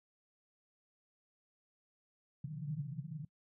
white band-pass noise, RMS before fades -42 dBFS, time 2.44-3.25 s, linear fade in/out 5 ms, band 130 to 170 Hz, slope 96 dB/octave, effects noise-tail reverb RT60 0.1 s tail -22 dB re dry

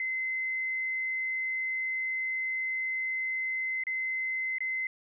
sine tone with dropouts, 2056 Hz, C7, 31 cents flat, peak -29 dBFS, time 0-4.87 s, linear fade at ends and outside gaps 2 ms, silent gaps 3.837-3.868 / 4.584-4.605 s, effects none

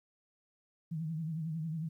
sine tone with vibrato, 160 Hz, D#3, 49 cents sharp, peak -34 dBFS, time 0.91-1.89 s, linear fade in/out 10 ms, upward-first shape triangle, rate 11 Hz, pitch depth 100 cents each way, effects 12-bit

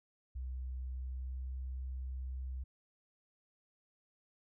sine tone with pitch glide, 63.8 to 64.54 Hz, C2 to C2, -43 to -23 cents, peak -38 dBFS, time 0.35-2.64 s, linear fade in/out 10 ms, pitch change +20 cents, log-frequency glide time 0.89-1.49 s, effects none

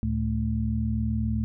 sine tone cluster, 72 / 111.8 / 219.1 Hz, D2 / A2 / A3, -34 / +28 / -7 cents, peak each -28 dBFS, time 0.03-1.44 s, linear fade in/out 0 ms, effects none

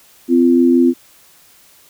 sine tone pair together, 257 / 343 Hz, C4 / F4, -31 / -31 cents, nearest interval perfect fourth, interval 500 cents, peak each -10 / -12 dBFS, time 0.28-0.94 s, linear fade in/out 50 ms, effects white hiss -48 dBFS RMS until 1.89 s

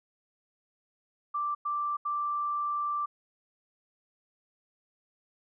sine tone bursts at uneven times, 1174.7 Hz, D6, in tune, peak -28 dBFS, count 3, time 1.34-1.55 / 1.65-1.97 / 2.05-3.06 s, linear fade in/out 10 ms, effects none

